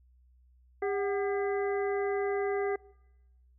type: harmonic tone with a mistuned harmonic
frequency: 402.2 Hz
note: G4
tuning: 44 cents sharp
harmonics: 1 / 2 / 3 / 4 / 5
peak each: -29 / -36 / -43 / -44 / -42 dBFS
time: 0.82-2.76 s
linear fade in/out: 5 ms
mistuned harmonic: 2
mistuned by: -120 cents
effects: noise-tail reverb RT60 1.0 s tail -23 dB re dry + added 62 Hz sine -59 dBFS peak until 3.58 s